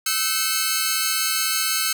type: tone cluster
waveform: 10% pulse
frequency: 1308 / 1532 / 2178 / 4280 Hz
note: E6 / G6 / C#7 / C8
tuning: -14 / -40 / -31 / +38 cents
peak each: -18 dBFS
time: 0.06-1.93 s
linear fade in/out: 5 ms
effects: none

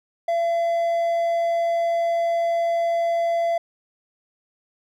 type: tone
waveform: triangle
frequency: 677 Hz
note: E5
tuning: 46 cents sharp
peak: -17 dBFS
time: 0.28-3.58 s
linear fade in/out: 5 ms
effects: none

